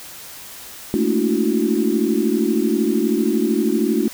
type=tone cluster; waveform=sine; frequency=215.7 / 228.5 / 288.5 / 331.2 / 367.4 Hz; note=A3 / A#3 / D4 / E4 / F#4; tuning=-34 / -34 / -31 / +8 / -12 cents; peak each=-22 dBFS; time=0.94-4.08 s; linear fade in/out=0 ms; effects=white hiss -37 dBFS RMS until 4.13 s